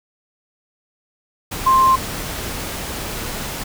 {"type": "tone in noise", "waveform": "sine", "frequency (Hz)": 1052, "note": "C6", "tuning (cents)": 9, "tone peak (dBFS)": -10, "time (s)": [1.66, 1.96], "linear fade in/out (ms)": 10, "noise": "pink", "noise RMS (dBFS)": -27, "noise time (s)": [1.51, 3.64], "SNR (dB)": 14, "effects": []}